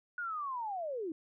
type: linear sweep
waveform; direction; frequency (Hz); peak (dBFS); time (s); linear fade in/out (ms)
sine; down; 1467 to 300; -35; 0.18-1.12; 2
effects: none